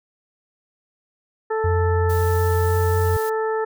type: harmonic tone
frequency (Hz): 440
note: A4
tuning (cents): 0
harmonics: 1 / 2 / 3 / 4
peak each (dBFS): -21 / -27 / -31 / -33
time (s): 1.5-3.65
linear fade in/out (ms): 10
type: tone with pitch glide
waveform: sine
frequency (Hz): 88.1 to 90.47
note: F2 to F#2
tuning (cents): +16 to -38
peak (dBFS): -18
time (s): 1.64-3.17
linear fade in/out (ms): 5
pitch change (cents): +46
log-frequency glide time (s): 2.05-2.73
type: noise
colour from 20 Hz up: blue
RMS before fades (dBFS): -36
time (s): 2.09-3.3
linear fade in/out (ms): 10
effects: none